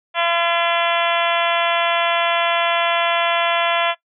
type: harmonic tone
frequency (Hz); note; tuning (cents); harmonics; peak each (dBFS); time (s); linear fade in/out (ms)
340; F4; -46; 2 / 3 / 4 / 5 / 6 / 7 / 8 / 9 / 10; -21 / -23 / -24 / -25 / -26 / -26 / -27 / -28 / -28; 0.14-3.95; 50
effects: noise-tail reverb RT60 0.1 s tail -18 dB re dry